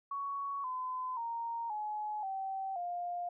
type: tone with pitch steps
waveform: sine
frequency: 1117 / 1018.4 / 928.5 / 846.5 / 771.8 / 703.7 Hz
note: C#6 / C6 / A#5 / G#5 / G5 / F5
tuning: +13 / -47 / -7 / +33 / -27 / +13 cents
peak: -35 dBFS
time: 0.11-3.29 s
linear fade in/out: 5 ms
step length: 530 ms
effects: none